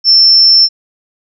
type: tone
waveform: sine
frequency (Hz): 5360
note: E8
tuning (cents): +28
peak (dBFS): -3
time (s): 0.04-0.69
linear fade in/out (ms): 50
effects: none